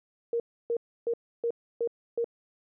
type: tone bursts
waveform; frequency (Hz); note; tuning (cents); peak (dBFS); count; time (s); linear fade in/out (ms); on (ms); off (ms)
sine; 467.9; A#4; +6; -25; 6; 0.33-2.244; 2; 69; 300
effects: none